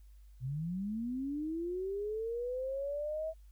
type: linear sweep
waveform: sine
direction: up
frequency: 120.7 to 648 Hz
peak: -34 dBFS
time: 0.4-3.34 s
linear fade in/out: 50 ms
effects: added 50 Hz sine -53 dBFS peak until 3.51 s + white hiss -75 dBFS RMS until 3.51 s